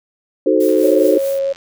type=chord; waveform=sine; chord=D# diminished seventh; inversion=none; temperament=equal with one note detuned; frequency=311.1 / 370 / 437.7 / 523.3 Hz; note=D#4 / F#4 / A4 / C5; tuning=0 / 0 / -9 / 0 cents; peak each=-16 dBFS; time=0.46-1.18 s; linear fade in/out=5 ms
type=noise with tremolo; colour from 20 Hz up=blue; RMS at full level=-31 dBFS; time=0.6-1.39 s; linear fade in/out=5 ms; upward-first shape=triangle; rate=4.8 Hz; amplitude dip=70%
type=click train; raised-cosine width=0.2 ms; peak=-22 dBFS; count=77; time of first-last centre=0.69-1.56 s; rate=87.4 Hz
type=tone with vibrato; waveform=sine; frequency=548 Hz; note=C#5; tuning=20 cents flat; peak=-15 dBFS; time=0.83-1.53 s; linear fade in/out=10 ms; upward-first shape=triangle; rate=4.7 Hz; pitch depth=8 cents each way
effects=none